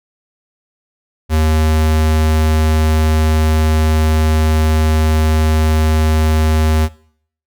square tone, 78.3 Hz, D#2, 11 cents sharp, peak -11 dBFS, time 1.29-6.89 s, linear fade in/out 50 ms, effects noise-tail reverb RT60 0.6 s tail -20 dB re dry

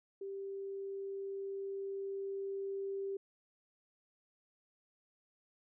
sine tone with level ramp, 392.4 Hz, G4, 2 cents sharp, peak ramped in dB -40 to -36 dBFS, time 0.21-3.17 s, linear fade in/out 5 ms, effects none

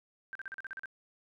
sine tone bursts, 1568 Hz, G6, in tune, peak -38 dBFS, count 9, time 0.33-0.857 s, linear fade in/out 0 ms, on 23 ms, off 40 ms, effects none

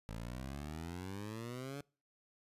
15% pulse exponential sweep, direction up, 53.7 to 144.6 Hz, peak -36 dBFS, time 0.09-1.81 s, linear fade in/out 0 ms, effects noise-tail reverb RT60 0.4 s tail -26 dB re dry + resampled to 32000 Hz

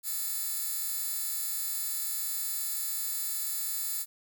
15% pulse tone with high-pass filter, 440.7 Hz, A4, 3 cents sharp, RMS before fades -33 dBFS, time 0.03-4.06 s, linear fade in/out 50 ms, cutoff 11000 Hz, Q 0.52, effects none

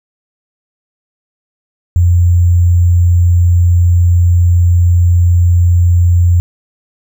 sine tone with sample-and-hold, 87.31 Hz, F2, in tune, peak -5 dBFS, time 1.96-6.4 s, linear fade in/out 0 ms, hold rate 7350 Hz, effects none

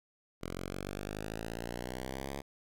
5% pulse exponential sweep, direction up, 43.25 to 70.6 Hz, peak -27 dBFS, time 0.41-2.42 s, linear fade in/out 20 ms, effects none

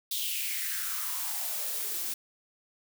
blue noise with high-pass filter sweep, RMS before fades -33 dBFS, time 0.11-2.14 s, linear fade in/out 5 ms, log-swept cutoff 3600 to 290 Hz, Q 4.6, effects none

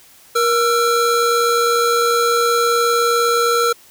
square tone pair together, 472.7 / 1338.6 Hz, A#4 / E6, +24 / +26 cents, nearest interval octave + tritone, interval 1802 cents, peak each -17 dBFS, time 0.35-3.73 s, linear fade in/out 10 ms, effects white hiss -47 dBFS RMS until 3.9 s

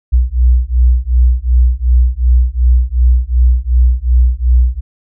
sine beating tone pair, 60.1 / 62.8 Hz, B1 / B1, -46 / +30 cents, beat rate 2.7 Hz, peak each -10 dBFS, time 0.12-4.81 s, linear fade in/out 20 ms, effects none

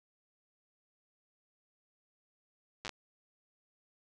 slowing click train, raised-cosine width 0.2 ms, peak -22 dBFS, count 5, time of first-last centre 2.85-2.893 s, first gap 8 ms, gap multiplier 1.2, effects resampled to 22050 Hz

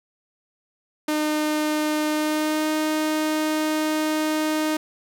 sawtooth tone with pitch glide, 304.7 to 309.5 Hz, D#4 to D#4, -36 to -9 cents, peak -17 dBFS, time 1.08-4.77 s, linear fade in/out 5 ms, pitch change +27 cents, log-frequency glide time 2.1-2.7 s, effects none

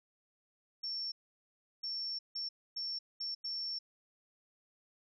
sine tone bursts at uneven times, 5440 Hz, F8, 46 cents flat, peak -36 dBFS, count 6, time 0.83-1.12 / 1.83-2.19 / 2.35-2.49 / 2.76-2.99 / 3.2-3.35 / 3.44-3.79 s, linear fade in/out 10 ms, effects none

